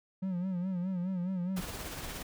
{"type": "tone with vibrato", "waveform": "triangle", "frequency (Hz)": 182.7, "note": "F#3", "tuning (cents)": -22, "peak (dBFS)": -29, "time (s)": [0.22, 1.61], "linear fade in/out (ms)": 10, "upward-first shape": "sine", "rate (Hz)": 4.8, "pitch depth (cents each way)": 85}
{"type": "noise with tremolo", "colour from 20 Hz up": "pink", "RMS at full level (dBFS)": -39, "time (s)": [1.56, 2.23], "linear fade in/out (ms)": 10, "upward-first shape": "triangle", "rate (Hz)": 17, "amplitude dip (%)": 40}
{"effects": []}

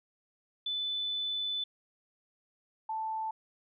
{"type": "tone pair in turn", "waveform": "sine", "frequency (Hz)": [3501, 880.6], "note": ["A7", "A5"], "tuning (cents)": [-9, 1], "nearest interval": "2 octaves", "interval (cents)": 2390, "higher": "first", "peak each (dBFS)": [-31, -32], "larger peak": "first", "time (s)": [[0.66, 1.64], [2.89, 3.31]], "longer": "first", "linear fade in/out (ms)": 5, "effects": []}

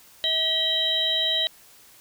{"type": "harmonic tone with a mistuned harmonic", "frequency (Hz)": 644, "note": "E5", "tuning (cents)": -41, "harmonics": [1, 3, 5, 6], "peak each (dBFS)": [-33, -33, -25, -23], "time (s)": [0.24, 1.47], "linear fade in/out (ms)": 0, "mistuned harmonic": 5, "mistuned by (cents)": -47, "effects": ["white hiss -52 dBFS RMS until 2 s"]}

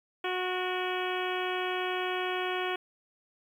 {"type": "harmonic tone with a mistuned harmonic", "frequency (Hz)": 366.2, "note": "F#4", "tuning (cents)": -18, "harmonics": [1, 2, 3, 4, 5, 6, 7, 8, 9], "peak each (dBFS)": [-33, -36, -38, -39, -40, -41, -41, -42, -43], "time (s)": [0.24, 2.76], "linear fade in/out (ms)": 5, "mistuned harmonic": 6, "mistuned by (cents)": 64, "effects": ["10-bit"]}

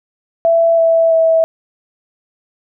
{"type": "tone with pitch steps", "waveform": "sine", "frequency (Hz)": [666, 658.7, 651.5], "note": ["E5", "E5", "E5"], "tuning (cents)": [18, -1, -20], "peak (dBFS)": -8, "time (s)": [0.45, 1.44], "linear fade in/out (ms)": 0, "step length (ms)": 330, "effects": []}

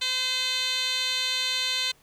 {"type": "tone with band-pass filter", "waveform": "10% pulse", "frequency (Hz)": 513, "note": "C5", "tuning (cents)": -34, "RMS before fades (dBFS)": -27, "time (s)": [0.01, 1.92], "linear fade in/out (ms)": 10, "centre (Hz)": 4200, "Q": 4.1, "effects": ["pink hiss -60 dBFS RMS until 2.02 s"]}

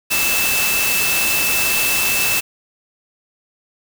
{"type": "tone in noise", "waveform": "sine", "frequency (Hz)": 2637, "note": "E7", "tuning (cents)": 0, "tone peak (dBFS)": -19, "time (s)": [0.1, 2.41], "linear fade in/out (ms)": 20, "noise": "white", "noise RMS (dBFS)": -19, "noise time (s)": [0.1, 2.41], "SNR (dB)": -3, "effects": []}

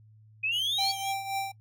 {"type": "exponential sweep", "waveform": "sine", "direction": "up", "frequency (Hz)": [2485, 4554], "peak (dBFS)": -26, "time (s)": [0.43, 0.92], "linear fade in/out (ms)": 10}
{"type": "tone with vibrato", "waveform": "sawtooth", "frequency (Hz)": 3200, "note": "G7", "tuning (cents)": 35, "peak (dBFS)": -34, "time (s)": [0.51, 1.14], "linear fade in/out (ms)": 50, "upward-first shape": "sine", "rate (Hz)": 5.6, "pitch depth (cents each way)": 44}
{"type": "tone with tremolo", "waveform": "square", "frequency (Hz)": 783, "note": "G5", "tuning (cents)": -2, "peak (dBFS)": -28, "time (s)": [0.78, 1.52], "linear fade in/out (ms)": 10, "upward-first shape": "triangle", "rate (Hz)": 3.8, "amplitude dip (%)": 70}
{"effects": ["noise-tail reverb RT60 0.1 s tail -20 dB re dry", "added 108 Hz sine -53 dBFS peak until 1.6 s"]}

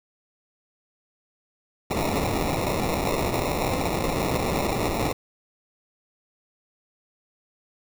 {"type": "noise with sample-and-hold", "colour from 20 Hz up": "white", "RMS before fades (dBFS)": -25, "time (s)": [1.9, 5.13], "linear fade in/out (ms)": 10, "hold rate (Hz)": 1575, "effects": []}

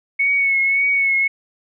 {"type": "tone with vibrato", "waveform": "sine", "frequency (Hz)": 2209, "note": "C#7", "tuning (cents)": -7, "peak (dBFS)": -14, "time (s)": [0.19, 1.28], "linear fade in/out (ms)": 10, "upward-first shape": "triangle", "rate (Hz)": 1.8, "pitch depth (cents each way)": 39, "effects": []}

